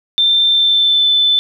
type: tone with pitch glide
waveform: sine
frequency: 3572 to 3519 Hz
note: A7 to A7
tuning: +25 to 0 cents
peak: -9 dBFS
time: 0.18-1.39 s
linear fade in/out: 0 ms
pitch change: -25 cents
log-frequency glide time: 0.47-1.08 s
effects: 8-bit